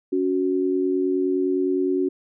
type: tone pair together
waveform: sine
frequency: 280.3 / 370 Hz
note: C#4 / F#4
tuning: +19 / 0 cents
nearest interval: perfect fourth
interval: 481 cents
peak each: -23 / -21 dBFS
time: 0.12-2.09 s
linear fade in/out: 10 ms
effects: none